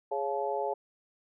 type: harmonic tone with a mistuned harmonic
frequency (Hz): 138.59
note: C#3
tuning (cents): 0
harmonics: 3 / 4 / 5 / 6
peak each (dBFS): -34 / -34 / -36 / -34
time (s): 0.11-0.74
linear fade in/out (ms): 10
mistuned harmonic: 6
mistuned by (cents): +63
effects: none